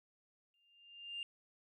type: tone with exponential growth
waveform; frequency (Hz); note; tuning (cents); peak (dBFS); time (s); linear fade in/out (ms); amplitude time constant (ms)
sine; 2800; F7; +4; -37; 0.54-1.23; 1; 150
effects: tanh soft clip ceiling -35 dBFS